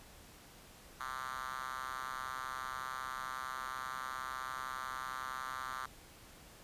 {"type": "tone with high-pass filter", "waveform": "5% pulse", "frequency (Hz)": 130.81, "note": "C3", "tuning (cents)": 0, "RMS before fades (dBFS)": -42, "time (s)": [1, 5.86], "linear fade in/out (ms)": 5, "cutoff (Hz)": 1200, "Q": 3.8, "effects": ["pink hiss -57 dBFS RMS until 6.63 s", "resampled to 32000 Hz"]}